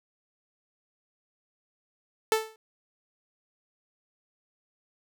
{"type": "tone with exponential decay", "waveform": "sawtooth", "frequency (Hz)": 440, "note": "A4", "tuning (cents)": 0, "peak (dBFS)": -14, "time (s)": [2.32, 2.56], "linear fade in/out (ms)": 1, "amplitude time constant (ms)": 52, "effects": []}